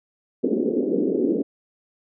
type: band-pass noise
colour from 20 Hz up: white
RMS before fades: -22 dBFS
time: 0.43-1.43 s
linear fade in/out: 10 ms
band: 210 to 450 Hz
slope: 48 dB/octave
effects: none